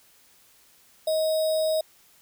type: tone with sample-and-hold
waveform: sine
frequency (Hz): 631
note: D#5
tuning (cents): +24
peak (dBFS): -21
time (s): 1.07-1.81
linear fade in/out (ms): 5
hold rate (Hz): 4410
effects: white hiss -58 dBFS RMS until 2.21 s